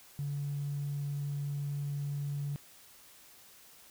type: tone with tanh clipping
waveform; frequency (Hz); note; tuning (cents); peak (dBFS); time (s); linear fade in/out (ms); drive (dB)
triangle; 142.9; D3; -47; -32; 0.19-2.56; 0; 1
effects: white hiss -57 dBFS RMS until 3.9 s